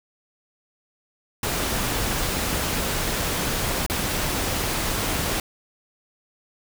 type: noise with dropouts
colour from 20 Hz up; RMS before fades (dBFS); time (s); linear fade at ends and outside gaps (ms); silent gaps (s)
pink; -25; 1.43-5.4; 2; 3.864-3.898
effects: none